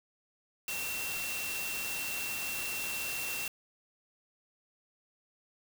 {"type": "tone in noise", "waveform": "sine", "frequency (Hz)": 2714, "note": "E7", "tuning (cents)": 50, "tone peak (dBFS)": -37, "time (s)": [0.68, 3.48], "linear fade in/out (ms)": 2, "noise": "white", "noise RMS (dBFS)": -38, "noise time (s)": [0.68, 3.48], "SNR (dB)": -2, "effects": []}